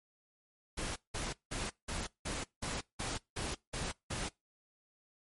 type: noise bursts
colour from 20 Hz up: pink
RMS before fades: -38 dBFS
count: 10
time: 0.77-4.29 s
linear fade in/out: 10 ms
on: 190 ms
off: 180 ms
effects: noise-tail reverb RT60 0.2 s tail -23 dB re dry + MP3 48 kbps